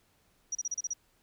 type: tone bursts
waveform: sine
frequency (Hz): 5790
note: F#8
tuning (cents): -38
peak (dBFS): -30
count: 7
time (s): 0.52-0.935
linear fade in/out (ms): 5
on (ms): 31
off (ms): 33
effects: pink hiss -69 dBFS RMS until 1.22 s